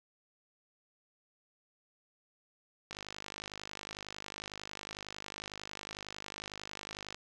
click train, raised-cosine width 0.2 ms, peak -24 dBFS, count 217, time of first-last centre 2.91-7.145 s, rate 51 Hz, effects none

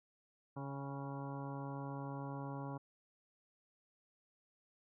harmonic tone with a mistuned harmonic, 139 Hz, C#3, 5 cents sharp, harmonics 1 / 2 / 3 / 4 / 5 / 6 / 7 / 8 / 10, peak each -44 / -47 / -54 / -52 / -58 / -52 / -52 / -55 / -60 dBFS, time 0.56-2.78 s, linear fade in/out 10 ms, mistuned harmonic 6, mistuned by -19 cents, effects none

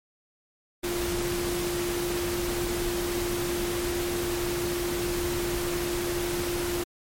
sine tone in noise, 349.7 Hz, F4, 2 cents sharp, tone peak -28 dBFS, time 0.83-6.84 s, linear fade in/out 10 ms, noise pink, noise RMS -32 dBFS, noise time 0.83-6.84 s, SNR +1 dB, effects MP3 64 kbps

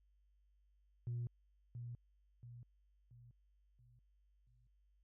sine tone with echo, 120 Hz, B2, 49 cents flat, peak -37 dBFS, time 1.07-1.27 s, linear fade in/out 0 ms, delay 680 ms, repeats 5, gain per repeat -7 dB, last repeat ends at 4.67 s, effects tanh soft clip ceiling -36 dBFS + added 50 Hz sine -70 dBFS peak until 5.03 s

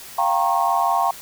sine chord, G half-diminished seventh, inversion third, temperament equal with one note detuned, 698.5 / 784 / 932.3 / 1085.3 Hz, F5 / G5 / Bb5 / Db6, 0 / 0 / 0 / -37 cents, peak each -22 dBFS, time 0.18-1.11 s, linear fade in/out 5 ms, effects white hiss -39 dBFS RMS until 1.21 s

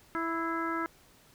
harmonic tone with a mistuned harmonic, 330 Hz, E4, 2 cents sharp, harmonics 1 / 2 / 3 / 4 / 5 / 6, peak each -34 / -43 / -38 / -34 / -39 / -44 dBFS, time 0.15-0.86 s, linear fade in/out 0 ms, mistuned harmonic 6, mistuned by +65 cents, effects pink hiss -60 dBFS RMS until 1.34 s

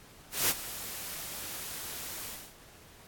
white noise with ADSR envelope, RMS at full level -25 dBFS, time 0.31-2.55 s, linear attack 180 ms, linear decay 43 ms, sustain -15 dB, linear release 300 ms, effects pink hiss -55 dBFS RMS until 3.07 s + AAC 64 kbps

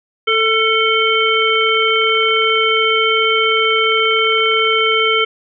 harmonic tone with a mistuned harmonic, 442.6 Hz, A4, 10 cents sharp, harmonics 1 / 3 / 5 / 7, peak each -17 / -17 / -17 / -17 dBFS, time 0.27-5.25 s, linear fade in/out 10 ms, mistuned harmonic 3, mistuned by +29 cents, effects none

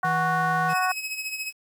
harmonic tone, 370 Hz, F#4, in tune, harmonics 2 / 3 / 4 / 5, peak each -25 / -26 / -27 / -35 dBFS, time 0.03-0.92 s, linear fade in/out 5 ms
square tone, 162.5 Hz, E3, 24 cents flat, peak -30 dBFS, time 0.04-0.74 s, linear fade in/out 10 ms
sawtooth tone with tremolo, 2557 Hz, D#7, 47 cents sharp, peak -24 dBFS, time 0.68-1.53 s, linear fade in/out 50 ms, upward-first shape sine, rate 14 Hz, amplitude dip 60%
effects 9-bit

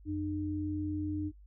sine tone pair together, 90.23 / 303.5 Hz, F#2 / D#4, -43 / -43 cents, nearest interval octave + major sixth, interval 2100 cents, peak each -37 / -33 dBFS, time 0.05-1.32 s, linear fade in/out 50 ms, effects noise-tail reverb RT60 0.1 s tail -24 dB re dry + added 50 Hz sine -52 dBFS peak until 1.46 s

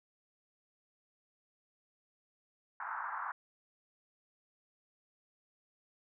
pink band-pass noise, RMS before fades -40 dBFS, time 2.8-3.32 s, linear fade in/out 2 ms, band 870 to 1600 Hz, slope 48 dB/octave, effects none

